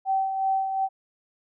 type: tone with tremolo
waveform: sine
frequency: 771 Hz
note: G5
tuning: 29 cents flat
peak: -20 dBFS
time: 0.05-0.89 s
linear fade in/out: 50 ms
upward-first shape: sine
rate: 2.7 Hz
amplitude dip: 50%
effects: none